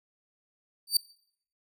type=tone with exponential growth; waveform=sawtooth; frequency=4617 Hz; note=D8; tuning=30 cents flat; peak=-14 dBFS; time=0.87-0.97 s; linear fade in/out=5 ms; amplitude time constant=21 ms; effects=noise-tail reverb RT60 0.6 s tail -21 dB re dry